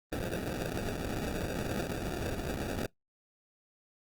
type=noise with sample-and-hold; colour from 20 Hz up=violet; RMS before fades=-35 dBFS; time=0.12-2.86 s; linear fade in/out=0 ms; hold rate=1050 Hz; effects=noise-tail reverb RT60 0.1 s tail -17 dB re dry + Opus 24 kbps